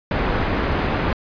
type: low-pass noise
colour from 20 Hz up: pink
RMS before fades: -21 dBFS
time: 0.11-1.13 s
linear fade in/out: 2 ms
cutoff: 2000 Hz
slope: 12 dB/octave
effects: resampled to 11025 Hz